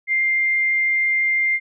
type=tone; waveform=sine; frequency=2102 Hz; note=C7; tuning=7 cents sharp; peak=-16 dBFS; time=0.07-1.6 s; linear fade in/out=50 ms; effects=none